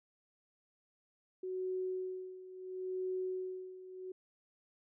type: tone with tremolo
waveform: sine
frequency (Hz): 371.5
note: F#4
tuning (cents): +7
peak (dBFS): -34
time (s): 1.43-4.12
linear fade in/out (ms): 5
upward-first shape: sine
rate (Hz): 0.73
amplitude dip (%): 80
effects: none